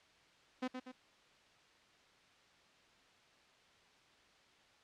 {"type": "tone with echo", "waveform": "sawtooth", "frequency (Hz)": 255, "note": "C4", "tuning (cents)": -44, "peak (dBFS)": -32, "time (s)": [0.62, 0.68], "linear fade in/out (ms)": 10, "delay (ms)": 120, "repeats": 2, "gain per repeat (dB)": -6, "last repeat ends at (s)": 0.92, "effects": ["white hiss -66 dBFS RMS until 4.83 s", "low-pass 4000 Hz 12 dB/octave"]}